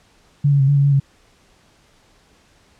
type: tone with pitch steps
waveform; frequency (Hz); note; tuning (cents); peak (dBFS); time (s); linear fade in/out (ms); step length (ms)
sine; 143.3 / 140.9 / 135.2 / 142.8 / 140.1 / 141.8 / 138.1; D3 / C#3 / C#3 / D3 / C#3 / C#3 / C#3; -42 / +29 / -43 / -48 / +19 / +40 / -6; -11; 0.44-1; 10; 80
effects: pink hiss -55 dBFS RMS until 2.79 s + low-pass 8000 Hz 12 dB/octave